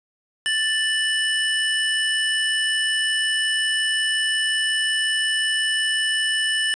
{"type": "tone pair together", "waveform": "square", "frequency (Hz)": [1762.9, 2960], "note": ["A6", "F#7"], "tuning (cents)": [3, 0], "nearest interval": "major sixth", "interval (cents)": 897, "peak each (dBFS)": -23, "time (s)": [0.46, 6.74], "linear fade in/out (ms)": 0, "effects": ["resampled to 22050 Hz", "8-bit"]}